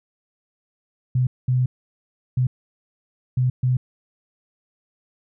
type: tone bursts at uneven times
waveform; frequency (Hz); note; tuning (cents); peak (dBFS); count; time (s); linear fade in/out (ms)
sine; 126.7; B2; +45; -16; 5; 1.15-1.27 / 1.48-1.66 / 2.37-2.47 / 3.37-3.5 / 3.63-3.77; 5
effects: none